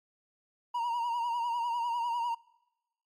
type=tone with vibrato; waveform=triangle; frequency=946 Hz; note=A#5; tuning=25 cents sharp; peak=-27 dBFS; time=0.74-2.35 s; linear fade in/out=10 ms; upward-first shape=triangle; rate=10 Hz; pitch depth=69 cents each way; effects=noise-tail reverb RT60 1.0 s tail -24 dB re dry + MP3 64 kbps